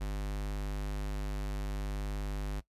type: tone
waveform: square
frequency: 50.3 Hz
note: G1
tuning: 45 cents sharp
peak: -34 dBFS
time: 0-2.61 s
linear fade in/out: 20 ms
effects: noise-tail reverb RT60 0.1 s tail -18 dB re dry + resampled to 32000 Hz